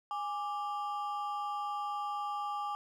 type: ring-modulated tone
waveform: triangle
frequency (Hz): 1000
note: B5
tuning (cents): +21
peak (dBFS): -29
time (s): 0.11-2.75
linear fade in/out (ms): 0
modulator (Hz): 176
effects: none